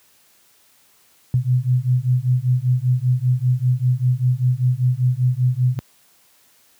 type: beating tone pair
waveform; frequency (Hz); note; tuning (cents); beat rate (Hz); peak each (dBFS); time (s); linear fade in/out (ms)
sine; 123.47 / 128.57; B2 / C3; 0 / -30; 5.1; -18 / -18; 1.34-5.79; 0
effects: white hiss -56 dBFS RMS until 6.79 s + high-pass 60 Hz 12 dB/octave